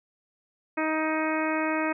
harmonic tone, 313.8 Hz, D#4, 15 cents sharp, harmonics 1 / 2 / 3 / 4 / 5 / 6 / 7 / 8, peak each -28 / -31 / -33 / -34 / -35 / -36 / -36 / -37 dBFS, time 0.77-1.93 s, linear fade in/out 10 ms, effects none

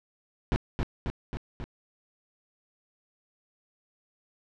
brown noise with echo, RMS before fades -24 dBFS, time 0.52-0.56 s, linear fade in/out 0 ms, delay 270 ms, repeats 4, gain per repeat -3 dB, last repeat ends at 1.64 s, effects low-pass 4000 Hz 12 dB/octave

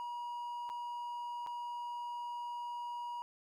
triangle tone with dropouts, 959 Hz, A#5, 49 cents sharp, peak -37 dBFS, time 0-3.22 s, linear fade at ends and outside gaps 0 ms, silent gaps 0.692-0.699 / 1.464-1.471 s, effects none

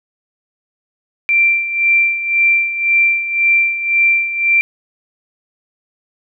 sine tone with tremolo, 2357 Hz, D7, 6 cents sharp, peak -8 dBFS, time 1.29-4.61 s, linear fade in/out 0 ms, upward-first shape sine, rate 1.9 Hz, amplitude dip 70%, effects none

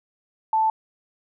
sine tone, 880 Hz, A5, in tune, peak -17 dBFS, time 0.53-0.7 s, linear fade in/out 2 ms, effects none

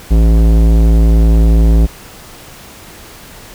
sine tone with tanh clipping, 55.3 Hz, A1, 9 cents sharp, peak -7 dBFS, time 0.1-1.87 s, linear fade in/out 20 ms, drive 17 dB, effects pink hiss -35 dBFS RMS until 3.54 s

